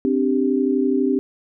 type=chord; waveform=sine; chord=C suspended second; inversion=none; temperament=equal; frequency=261.6 / 293.7 / 392 Hz; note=C4 / D4 / G4; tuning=0 / 0 / 0 cents; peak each=-19 / -22 / -21 dBFS; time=0.05-1.19 s; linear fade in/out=0 ms; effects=none